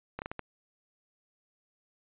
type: slowing click train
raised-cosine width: 0.5 ms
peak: -21 dBFS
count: 5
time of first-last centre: 0.19-0.393 s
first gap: 29 ms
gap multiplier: 1.39
effects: resampled to 8000 Hz